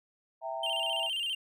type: chord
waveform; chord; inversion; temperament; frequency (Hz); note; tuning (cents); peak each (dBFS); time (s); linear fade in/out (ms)
sine; E diminished; none; equal with one note detuned; 659.3 / 784 / 919; E5 / G5 / Bb5; 0 / 0 / -25; -36 / -39 / -39; 0.41-1.1; 50
type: tone with vibrato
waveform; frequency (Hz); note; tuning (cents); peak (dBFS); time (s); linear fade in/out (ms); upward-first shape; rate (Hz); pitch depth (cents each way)
triangle; 2953; F#7; -4; -29; 0.63-1.35; 5; square; 15; 89
effects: none